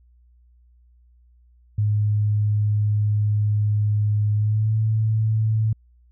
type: tone with pitch glide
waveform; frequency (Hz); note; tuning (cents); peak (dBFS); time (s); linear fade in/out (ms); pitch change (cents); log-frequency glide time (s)
sine; 105 to 109.78; G#2 to A2; +19 to -3; -17; 1.78-5.73; 5; +78; 4.34-4.76
effects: added 60 Hz sine -52 dBFS peak until 6.11 s